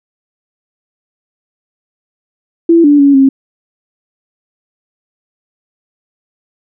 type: tone with pitch steps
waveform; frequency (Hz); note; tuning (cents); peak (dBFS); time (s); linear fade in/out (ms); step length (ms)
sine; 334.9 / 290.5 / 281.1 / 269.6; E4 / D4 / C#4 / C#4; +27 / -19 / +24 / -48; -3; 2.69-3.29; 5; 150
effects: none